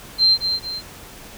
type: tone with echo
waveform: sine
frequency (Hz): 4142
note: C8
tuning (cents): -18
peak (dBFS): -11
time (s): 0.18-0.38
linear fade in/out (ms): 50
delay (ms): 220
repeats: 2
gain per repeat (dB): -7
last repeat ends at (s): 0.82
effects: pink hiss -40 dBFS RMS until 1.37 s